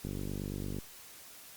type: click train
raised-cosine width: 3 ms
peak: -25 dBFS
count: 37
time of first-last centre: 0.05-0.786 s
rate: 48.9 Hz
effects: white hiss -52 dBFS RMS until 1.56 s + Opus 48 kbps